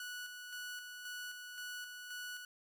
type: tone with tremolo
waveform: sawtooth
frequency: 1473 Hz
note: F#6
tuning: 8 cents flat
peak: -39 dBFS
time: 0-2.45 s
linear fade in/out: 2 ms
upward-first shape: square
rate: 1.9 Hz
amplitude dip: 40%
effects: none